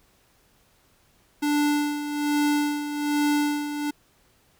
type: tone with tremolo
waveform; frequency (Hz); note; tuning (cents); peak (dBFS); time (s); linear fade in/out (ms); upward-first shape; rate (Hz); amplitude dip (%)
square; 293.7; D4; 0; -20; 1.42-3.91; 10; sine; 1.2; 65
effects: pink hiss -62 dBFS RMS until 4.59 s